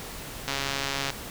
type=click train; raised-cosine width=0.2 ms; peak=-11 dBFS; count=87; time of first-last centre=0.48-1.103 s; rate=138 Hz; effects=pink hiss -39 dBFS RMS until 1.3 s